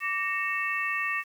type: tone cluster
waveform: sine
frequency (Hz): 1163 / 1847 / 2207 / 2657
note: D6 / A#6 / C#7 / E7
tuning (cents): -17 / -16 / -8 / +13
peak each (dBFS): -33 / -30 / -35 / -32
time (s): 0-1.24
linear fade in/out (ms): 50
effects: 9-bit